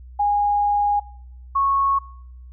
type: tone pair in turn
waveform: sine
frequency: 821 / 1101.6 Hz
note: G#5 / C#6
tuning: -20 / -11 cents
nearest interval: perfect fourth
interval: 509 cents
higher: second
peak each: -16 dBFS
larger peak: neither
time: 0.19-1 / 1.55-1.99 s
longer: first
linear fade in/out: 10 ms
effects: noise-tail reverb RT60 0.8 s tail -24 dB re dry + added 62 Hz sine -38 dBFS peak until 2.52 s